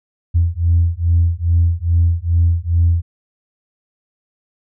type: beating tone pair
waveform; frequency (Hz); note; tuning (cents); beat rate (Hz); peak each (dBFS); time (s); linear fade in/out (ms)
sine; 83.8 / 86.2; E2 / F2; +29 / -22; 2.4; -14; 0.34-3.02; 20
effects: tanh soft clip ceiling -5 dBFS